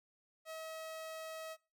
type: tone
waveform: sawtooth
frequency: 640 Hz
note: D#5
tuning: 49 cents sharp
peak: -40 dBFS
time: 0.45-1.57 s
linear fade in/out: 50 ms
effects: noise-tail reverb RT60 0.3 s tail -21 dB re dry